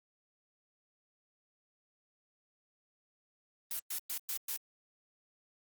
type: noise bursts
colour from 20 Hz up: blue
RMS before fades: -37 dBFS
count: 5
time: 3.71-4.565 s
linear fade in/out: 2 ms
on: 83 ms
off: 110 ms
effects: Opus 32 kbps